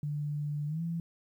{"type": "tone with pitch glide", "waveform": "sine", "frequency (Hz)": [147.5, 167.49], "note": ["D3", "E3"], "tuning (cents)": [8, 28], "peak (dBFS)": -31, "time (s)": [0.03, 1], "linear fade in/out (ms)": 2, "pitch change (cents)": 220, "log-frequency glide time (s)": [0.67, 0.82], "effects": ["11-bit"]}